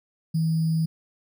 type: tone with sample-and-hold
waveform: sine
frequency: 161.2 Hz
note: E3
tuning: 38 cents flat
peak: -20 dBFS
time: 0.34-0.86 s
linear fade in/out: 10 ms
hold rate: 4900 Hz
effects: none